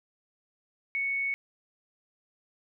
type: tone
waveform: sine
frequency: 2217 Hz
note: C#7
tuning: in tune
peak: -27 dBFS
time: 0.95-1.34 s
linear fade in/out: 0 ms
effects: none